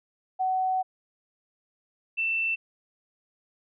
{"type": "tone pair in turn", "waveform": "sine", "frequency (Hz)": [750, 2673], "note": ["F#5", "E7"], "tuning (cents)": [23, 23], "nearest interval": "octave + minor seventh", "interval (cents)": 2200, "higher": "second", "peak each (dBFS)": [-23, -24], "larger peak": "first", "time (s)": [[0.39, 0.83], [2.17, 2.56]], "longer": "first", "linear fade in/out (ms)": 20, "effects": []}